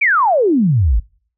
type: exponential sweep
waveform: sine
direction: down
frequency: 2425 to 46.99 Hz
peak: -10 dBFS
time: 0.01-1 s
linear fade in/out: 10 ms
effects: noise-tail reverb RT60 0.5 s tail -25 dB re dry